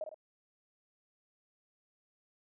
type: tone with echo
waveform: sine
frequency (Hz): 625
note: D#5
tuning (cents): +8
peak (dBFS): -34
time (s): 0.01-0.04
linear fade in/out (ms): 2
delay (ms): 52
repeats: 2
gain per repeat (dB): -6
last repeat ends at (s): 0.144
effects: none